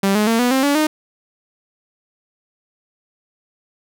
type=tone with pitch steps; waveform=sawtooth; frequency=196 / 211.3 / 227.8 / 245.5 / 264.7 / 285.3 / 307.6 Hz; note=G3 / G#3 / A#3 / B3 / C4 / C#4 / D#4; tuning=0 / +30 / -40 / -10 / +20 / +50 / -20 cents; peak=-10 dBFS; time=0.03-0.87 s; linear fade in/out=5 ms; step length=120 ms; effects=none